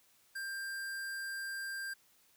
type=tone; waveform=square; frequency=1588 Hz; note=G6; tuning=22 cents sharp; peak=-39 dBFS; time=0.35-1.94 s; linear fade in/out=10 ms; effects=white hiss -68 dBFS RMS until 2.36 s